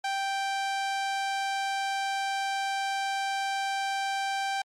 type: tone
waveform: sawtooth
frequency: 784 Hz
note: G5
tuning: in tune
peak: -24 dBFS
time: 0.04-4.62 s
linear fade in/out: 5 ms
effects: low-pass 7000 Hz 12 dB/octave + Opus 48 kbps